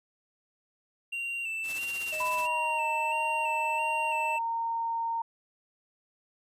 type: tone with vibrato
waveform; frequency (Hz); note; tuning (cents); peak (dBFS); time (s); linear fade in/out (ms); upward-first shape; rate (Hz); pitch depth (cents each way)
triangle; 2709; E7; +47; -30; 1.12-4.39; 10; square; 1.5; 34
type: noise with tremolo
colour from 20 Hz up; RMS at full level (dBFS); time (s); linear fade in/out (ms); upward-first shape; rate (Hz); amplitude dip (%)
white; -39; 1.63-2.48; 50; triangle; 16; 65
type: tone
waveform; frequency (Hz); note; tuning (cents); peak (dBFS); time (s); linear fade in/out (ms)
triangle; 622.3; D#5; 0; -35; 2.12-4.37; 10
type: tone with pitch glide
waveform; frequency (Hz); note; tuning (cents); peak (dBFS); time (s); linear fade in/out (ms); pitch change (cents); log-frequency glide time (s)
sine; 997 to 919.5; B5 to A#5; +16 to -24; -28; 2.2-5.22; 5; -140; 2.33-2.83
effects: resampled to 32000 Hz